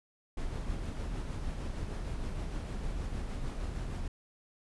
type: noise with tremolo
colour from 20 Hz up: brown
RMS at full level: -35 dBFS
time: 0.37-4.08 s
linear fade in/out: 5 ms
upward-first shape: sine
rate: 6.5 Hz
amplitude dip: 30%
effects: resampled to 24000 Hz